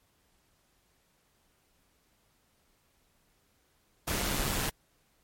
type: noise with amplitude modulation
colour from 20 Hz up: pink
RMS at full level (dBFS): -29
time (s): 4.07-4.7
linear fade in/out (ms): 10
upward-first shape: sine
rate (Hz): 142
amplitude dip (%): 45
effects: pink hiss -70 dBFS RMS until 5.23 s + MP3 64 kbps